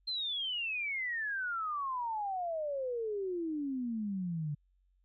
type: exponential sweep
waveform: sine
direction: down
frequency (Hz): 4186 to 143.3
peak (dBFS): -33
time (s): 0.07-4.55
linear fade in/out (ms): 10
effects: added 46 Hz sine -68 dBFS peak until 5.04 s